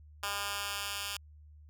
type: tone with high-pass filter sweep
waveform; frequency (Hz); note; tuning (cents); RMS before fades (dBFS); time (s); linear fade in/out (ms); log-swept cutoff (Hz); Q
10% pulse; 202.1; G#3; -47; -37; 0.23-1.17; 2; 1300 to 2400; 0.9
effects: added 75 Hz sine -52 dBFS peak until 1.69 s